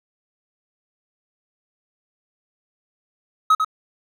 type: tone with echo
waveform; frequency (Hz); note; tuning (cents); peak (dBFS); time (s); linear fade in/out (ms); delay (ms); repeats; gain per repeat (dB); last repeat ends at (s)
triangle; 1274; D#6; +41; -9; 3.5-3.55; 5; 97; 1; -6; 3.647
effects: none